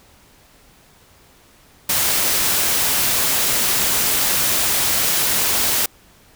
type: noise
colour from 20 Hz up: white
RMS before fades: -18 dBFS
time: 1.89-5.86 s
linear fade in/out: 5 ms
effects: pink hiss -51 dBFS RMS until 6.35 s